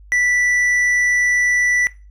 sine tone with tanh clipping, 1968 Hz, B6, 7 cents flat, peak -15 dBFS, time 0.12-1.87 s, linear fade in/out 0 ms, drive 7 dB, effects noise-tail reverb RT60 0.3 s tail -18 dB re dry + added 50 Hz sine -40 dBFS peak until 2.1 s

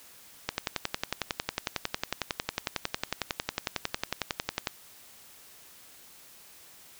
click train, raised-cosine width 0.2 ms, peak -10 dBFS, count 47, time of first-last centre 0.49-4.672 s, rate 11 Hz, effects white hiss -53 dBFS RMS until 6.99 s

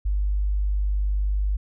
sine tone, 49.94 Hz, G1, 33 cents sharp, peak -20 dBFS, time 0.05-1.57 s, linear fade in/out 10 ms, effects none

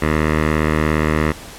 10% pulse tone with low-pass filter, 77.3 Hz, D#2, 11 cents flat, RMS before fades -17 dBFS, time 0.01-1.33 s, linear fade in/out 20 ms, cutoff 2000 Hz, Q 2.1, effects pink hiss -36 dBFS RMS until 1.58 s + low-pass 12000 Hz 12 dB/octave

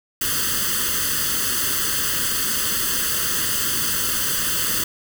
white noise with comb filter, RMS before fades -22 dBFS, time 0.21-4.84 s, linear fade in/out 5 ms, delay 0.64 ms, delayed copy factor +1, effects none

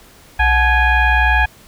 sine tone with frequency modulation, 862 Hz, A5, 36 cents flat, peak -10 dBFS, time 0.39-1.46 s, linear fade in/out 10 ms, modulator 801 Hz, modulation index 1.7, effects pink hiss -45 dBFS RMS until 1.67 s

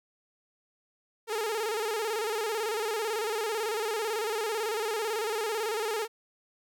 sawtooth tone with vibrato, 436.6 Hz, A4, 13 cents flat, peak -25 dBFS, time 1.27-6.08 s, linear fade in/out 50 ms, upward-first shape square, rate 18 Hz, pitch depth 79 cents each way, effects none

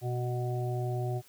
harmonic tone with a mistuned harmonic, 123.47 Hz, B2, in tune, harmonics 1 / 3 / 5 / 6, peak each -30 / -37 / -42 / -40 dBFS, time 0.01-1.22 s, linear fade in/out 50 ms, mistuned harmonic 1, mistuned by -17 cents, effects white hiss -59 dBFS RMS until 1.28 s + high-pass 60 Hz 12 dB/octave

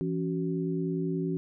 sine tone cluster, 167.7 / 278.1 / 374.8 Hz, E3 / C#4 / F#4, +30 / +6 / +22 cents, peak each -30 / -33 / -33 dBFS, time 0.01-1.37 s, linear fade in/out 0 ms, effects none

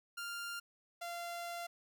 sawtooth tone pair in turn, 1396.9 / 689.8 Hz, F6 / F5, 0 / -22 cents, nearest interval octave, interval 1222 cents, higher first, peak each -37 / -37 dBFS, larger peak neither, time 0.17-0.6 / 1.01-1.67 s, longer second, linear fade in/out 10 ms, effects none

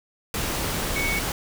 sine tone in noise, 2226 Hz, C#7, 7 cents sharp, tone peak -25 dBFS, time 0.96-1.19 s, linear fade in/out 2 ms, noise pink, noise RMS -27 dBFS, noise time 0.34-1.32 s, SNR -1 dB, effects none

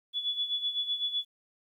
sine tone with tremolo, 3422 Hz, A7, 49 cents flat, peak -26 dBFS, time 0.13-1.25 s, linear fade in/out 50 ms, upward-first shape sine, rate 7.9 Hz, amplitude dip 70%, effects 11-bit

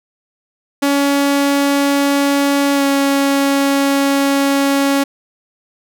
sawtooth tone with pitch glide, 281.4 to 277.7 Hz, C#4 to C#4, +26 to +3 cents, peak -8 dBFS, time 0.82-5.04 s, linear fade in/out 10 ms, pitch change -23 cents, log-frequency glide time 2.74-2.83 s, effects none

